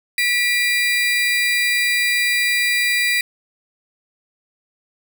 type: tone pair together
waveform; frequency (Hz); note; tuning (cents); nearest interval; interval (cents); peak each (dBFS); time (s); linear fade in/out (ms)
35% pulse; 1960.6 / 2391; B6 / D7; -13 / +30; minor third; 343; -17; 0.18-3.21; 2
effects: none